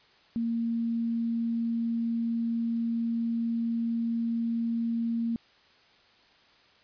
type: tone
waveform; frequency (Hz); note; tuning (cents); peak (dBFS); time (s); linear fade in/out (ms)
sine; 231.1; A#3; -15; -26; 0.36-5.36; 0
effects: white hiss -60 dBFS RMS until 6.83 s + resampled to 11025 Hz